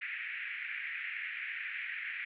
white band-pass noise, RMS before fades -40 dBFS, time 0.01-2.25 s, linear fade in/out 10 ms, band 1700 to 2400 Hz, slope 48 dB/octave, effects none

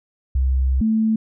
sine tone pair in turn, 65.4 / 220.4 Hz, C2 / A3, 0 / +3 cents, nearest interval octave + major sixth, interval 2103 cents, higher second, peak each -15 dBFS, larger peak neither, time 0.35-0.81 / 0.81-1.16 s, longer first, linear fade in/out 5 ms, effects none

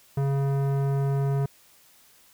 sine tone with tanh clipping, 138.3 Hz, C#3, 4 cents flat, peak -24 dBFS, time 0.17-1.46 s, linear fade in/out 5 ms, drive 16 dB, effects white hiss -57 dBFS RMS until 2.33 s

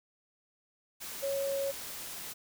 sine tone in noise, 552 Hz, C#5, 7 cents flat, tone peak -30 dBFS, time 1.22-1.72 s, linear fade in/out 20 ms, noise white, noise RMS -42 dBFS, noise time 1-2.34 s, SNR +9 dB, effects none

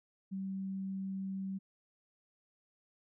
sine tone, 192.4 Hz, G3, 32 cents flat, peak -36 dBFS, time 0.31-1.59 s, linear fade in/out 20 ms, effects none

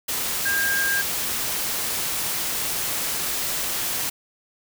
sine tone in noise, 1607 Hz, G6, 43 cents sharp, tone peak -21 dBFS, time 0.45-1.02 s, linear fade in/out 10 ms, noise white, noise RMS -26 dBFS, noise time 0.08-4.1 s, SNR +2 dB, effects none

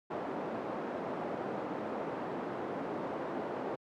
pink band-pass noise, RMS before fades -38 dBFS, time 0.1-3.76 s, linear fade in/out 10 ms, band 280 to 850 Hz, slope 12 dB/octave, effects high-pass 100 Hz 12 dB/octave

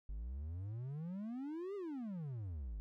triangle exponential two-way sweep, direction up then down, 48 to 415.9 to 48 Hz, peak -39 dBFS, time 0.09-2.8 s, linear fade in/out 0 ms, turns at 1.75 s, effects none

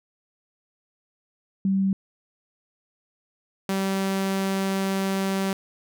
sine / sawtooth tone pair in turn, 193.4 / 193.4 Hz, G3 / G3, -23 / -23 cents, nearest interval unison, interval 0 cents, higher neither, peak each -19 dBFS, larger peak neither, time 1.65-1.93 / 3.69-5.53 s, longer second, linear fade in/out 2 ms, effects none

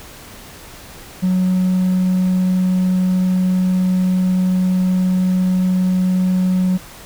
triangle tone, 184.3 Hz, F#3, 7 cents flat, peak -10 dBFS, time 1.22-6.78 s, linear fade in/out 20 ms, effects tanh soft clip ceiling -8 dBFS + pink hiss -38 dBFS RMS until 7.05 s

